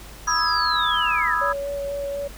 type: linear sweep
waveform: sine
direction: down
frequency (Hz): 5810 to 1661.2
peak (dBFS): -24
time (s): 0.27-1.35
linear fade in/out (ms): 10
type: chord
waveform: sine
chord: E major seventh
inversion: second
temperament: equal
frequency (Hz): 987.8 / 1244.5 / 1318.5 / 1661.2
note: B5 / D#6 / E6 / G#6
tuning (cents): 0 / 0 / 0 / 0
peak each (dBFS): -25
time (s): 0.27-1.53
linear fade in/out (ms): 10
type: tone with vibrato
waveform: sine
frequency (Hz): 564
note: C#5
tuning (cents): +30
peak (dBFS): -25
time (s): 1.41-2.28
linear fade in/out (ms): 10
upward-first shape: sine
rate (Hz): 4.1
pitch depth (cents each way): 11
effects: added 50 Hz sine -40 dBFS peak until 2.37 s + pink hiss -43 dBFS RMS until 2.37 s